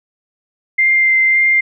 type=tone with vibrato; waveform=sine; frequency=2093 Hz; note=C7; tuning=in tune; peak=-9 dBFS; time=0.78-1.61 s; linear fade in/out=10 ms; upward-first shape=sine; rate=1.8 Hz; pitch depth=11 cents each way; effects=none